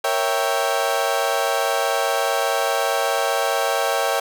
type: chord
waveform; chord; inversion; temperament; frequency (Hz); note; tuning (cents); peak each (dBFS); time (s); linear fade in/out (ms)
30% pulse; A# diminished seventh; none; equal; 466.2 / 554.4 / 659.3 / 784; A#4 / C#5 / E5 / G5; 0 / 0 / 0 / 0; -24 / -21 / -22 / -21; 0.04-4.2; 5
effects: none

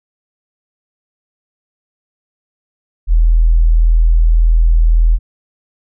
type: tone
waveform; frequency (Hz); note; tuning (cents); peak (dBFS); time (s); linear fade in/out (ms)
sine; 40.89; E1; -13; -6; 3.07-5.19; 50
effects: none

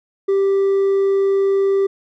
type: tone with hard clipping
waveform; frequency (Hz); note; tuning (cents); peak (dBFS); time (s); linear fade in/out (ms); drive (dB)
sine; 392.1; G4; 0; -14; 0.28-1.87; 10; 2
effects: none

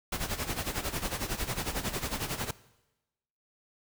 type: noise with tremolo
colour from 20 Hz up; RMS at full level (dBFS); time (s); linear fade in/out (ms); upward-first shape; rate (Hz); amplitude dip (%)
pink; -31; 0.12-2.51; 5; sine; 11; 75
effects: noise-tail reverb RT60 1.0 s tail -19 dB re dry

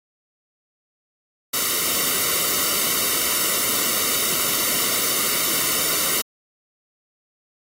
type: noise with comb filter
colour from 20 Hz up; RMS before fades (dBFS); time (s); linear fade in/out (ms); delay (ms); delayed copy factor
white; -21; 1.53-6.22; 10; 1.2; -0.75
effects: AAC 48 kbps

